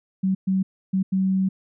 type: tone bursts at uneven times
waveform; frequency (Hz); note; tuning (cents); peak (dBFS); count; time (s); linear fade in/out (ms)
sine; 190; F#3; +46; -18; 4; 0.23-0.35 / 0.47-0.63 / 0.93-1.03 / 1.12-1.49; 10
effects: none